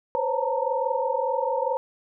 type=tone cluster; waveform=sine; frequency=502 / 523 / 548 / 893 / 935 Hz; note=B4 / C5 / C#5 / A5 / A#5; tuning=+28 / -1 / -20 / +25 / +5 cents; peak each=-29 dBFS; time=0.15-1.77 s; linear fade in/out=0 ms; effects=none